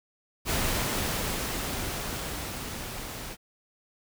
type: noise with level ramp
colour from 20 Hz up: pink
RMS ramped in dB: -27 to -39 dBFS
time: 0.45-3.37 s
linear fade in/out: 50 ms
effects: none